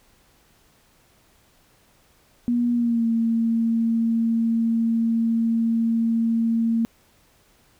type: tone with pitch glide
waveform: sine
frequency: 240 to 228.5 Hz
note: B3 to A#3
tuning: -49 to -34 cents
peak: -18 dBFS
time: 2.48-6.85 s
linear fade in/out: 0 ms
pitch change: -85 cents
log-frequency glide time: 2.73-3.06 s
effects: pink hiss -59 dBFS RMS until 7.79 s